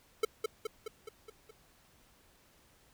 square tone with echo, 440 Hz, A4, in tune, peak -26 dBFS, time 0.23-0.25 s, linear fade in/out 5 ms, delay 210 ms, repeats 6, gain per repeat -4 dB, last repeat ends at 1.51 s, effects pink hiss -65 dBFS RMS until 2.93 s

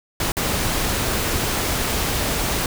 pink noise with dropouts, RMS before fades -22 dBFS, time 0.2-2.66 s, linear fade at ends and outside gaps 2 ms, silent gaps 0.32-0.368 s, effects none

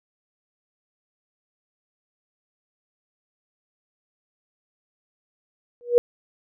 sine tone with exponential growth, 481.6 Hz, B4, 44 cents flat, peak -8 dBFS, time 5.81-5.98 s, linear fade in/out 0 ms, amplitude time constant 35 ms, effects none

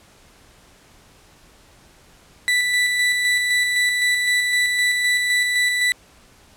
35% pulse tone with tremolo, 1975.5 Hz, B6, in tune, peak -14 dBFS, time 2.48-5.92 s, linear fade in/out 0 ms, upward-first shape square, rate 3.9 Hz, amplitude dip 30%, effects pink hiss -51 dBFS RMS until 6.56 s + low-pass 11000 Hz 12 dB/octave

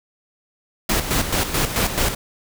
pink noise with tremolo, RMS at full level -19 dBFS, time 0.89-2.15 s, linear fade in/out 5 ms, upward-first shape square, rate 4.6 Hz, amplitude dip 60%, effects none

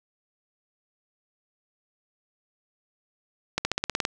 accelerating click train, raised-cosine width 0.2 ms, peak -7 dBFS, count 9, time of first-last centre 3.58-4.051 s, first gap 70 ms, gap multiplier 0.95, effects none

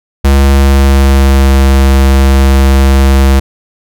square tone with pitch glide, 68.8 to 67.54 Hz, C#2 to C#2, -12 to -44 cents, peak -4 dBFS, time 0.24-3.4 s, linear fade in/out 10 ms, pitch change -32 cents, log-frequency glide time 0.45-1.59 s, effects none

